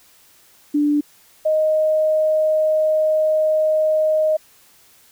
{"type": "tone pair in turn", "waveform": "sine", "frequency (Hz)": [293.7, 622.3], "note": ["D4", "D#5"], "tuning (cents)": [0, 0], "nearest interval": "octave + minor second", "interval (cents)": 1300, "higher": "second", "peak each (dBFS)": -14, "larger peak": "neither", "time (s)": [[0.74, 1.01], [1.45, 4.37]], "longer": "second", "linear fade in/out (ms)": 10, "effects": ["white hiss -52 dBFS RMS until 5.11 s"]}